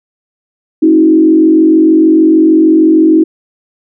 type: tone with frequency modulation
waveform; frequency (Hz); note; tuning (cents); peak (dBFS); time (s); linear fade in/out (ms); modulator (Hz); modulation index
sine; 318.8; D#4; +42; -3; 0.82-3.24; 10; 46.5; 0.77
effects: none